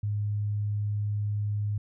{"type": "tone", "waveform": "sine", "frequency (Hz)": 103.83, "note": "G#2", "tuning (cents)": 0, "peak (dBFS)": -26, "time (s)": [0.03, 1.78], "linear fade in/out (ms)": 5, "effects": []}